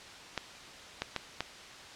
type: clicks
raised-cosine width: 0.2 ms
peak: -14 dBFS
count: 4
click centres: 0.377 / 1.02 / 1.163 / 1.406 s
effects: white hiss -48 dBFS RMS until 1.95 s + low-pass 5000 Hz 12 dB/octave